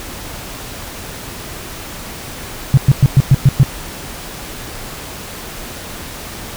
sine tone bursts, 134.8 Hz, C#3, 48 cents flat, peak -3 dBFS, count 7, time 2.74-3.631 s, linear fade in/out 0 ms, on 33 ms, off 110 ms, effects pink hiss -29 dBFS RMS until 6.56 s

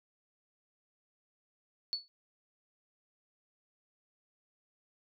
sine tone with exponential decay, 4435 Hz, C#8, in tune, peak -28 dBFS, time 1.93-2.08 s, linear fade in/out 0 ms, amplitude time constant 31 ms, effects none

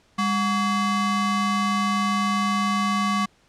square ring-modulated tone, 466.2 Hz, A#4, in tune, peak -18 dBFS, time 0.18-3.26 s, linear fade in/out 10 ms, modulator 669 Hz, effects pink hiss -60 dBFS RMS until 3.48 s + low-pass 7000 Hz 12 dB/octave

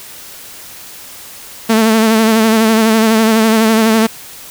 sawtooth tone with vibrato, 221.8 Hz, A3, 14 cents sharp, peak -4 dBFS, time 1.69-4.07 s, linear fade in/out 10 ms, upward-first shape sine, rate 12 Hz, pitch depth 39 cents each way, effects white hiss -33 dBFS RMS until 4.5 s

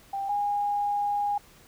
sine tone pair in turn, 790 / 818.2 Hz, G5 / G#5, +13 / -26 cents, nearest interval minor second, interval 61 cents, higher second, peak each -28 / -24 dBFS, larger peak second, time 0.13-0.29 / 0.29-1.38 s, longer second, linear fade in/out 5 ms, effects pink hiss -55 dBFS RMS until 1.67 s

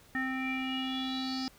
square tone with low-pass filter sweep, 261.6 Hz, C4, in tune, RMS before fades -34 dBFS, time 0.15-1.48 s, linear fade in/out 0 ms, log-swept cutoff 1800 to 5000 Hz, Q 9, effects pink hiss -59 dBFS RMS until 1.58 s

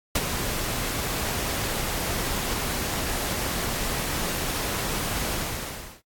pink noise with ADSR envelope, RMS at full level -21 dBFS, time 0.15-6.02 s, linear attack 6 ms, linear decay 42 ms, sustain -7 dB, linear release 700 ms, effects noise-tail reverb RT60 0.1 s tail -21 dB re dry + AAC 64 kbps

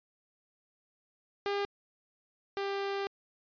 sawtooth tone pair in turn, 402.7 / 396.2 Hz, G4 / G4, +47 / +18 cents, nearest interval unison, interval 29 cents, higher first, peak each -26 / -28 dBFS, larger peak first, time 1.46-1.65 / 2.57-3.07 s, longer second, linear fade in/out 0 ms, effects resampled to 11025 Hz

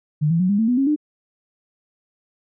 sine tone with pitch steps, 150.9 / 166.47 / 183.65 / 202.6 / 223.5 / 246.6 / 272 / 300.1 Hz, D3 / E3 / F#3 / G#3 / A3 / B3 / C#4 / D4, +47 / +17 / -13 / -43 / +27 / -2 / -33 / +38 cents, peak -15 dBFS, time 0.21-0.962 s, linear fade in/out 20 ms, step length 94 ms, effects none

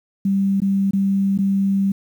sine tone with dropouts, 196 Hz, G3, in tune, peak -15 dBFS, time 0.25-1.92 s, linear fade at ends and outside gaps 5 ms, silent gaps 0.603-0.618 / 0.91-0.933 / 1.377-1.387 s, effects 8-bit

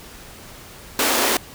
pink high-pass noise, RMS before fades -19 dBFS, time 0.99-1.37 s, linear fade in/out 2 ms, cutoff 230 Hz, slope 96 dB/octave, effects pink hiss -41 dBFS RMS until 1.54 s

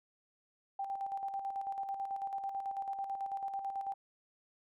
sine tone with tremolo, 786 Hz, G5, 4 cents sharp, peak -34 dBFS, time 0.79-3.94 s, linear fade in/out 5 ms, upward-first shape square, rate 9.1 Hz, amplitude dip 50%, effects none

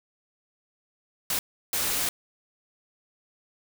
white noise bursts at uneven times, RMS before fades -27 dBFS, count 2, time 1.3-1.39 / 1.73-2.09 s, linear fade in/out 2 ms, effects none

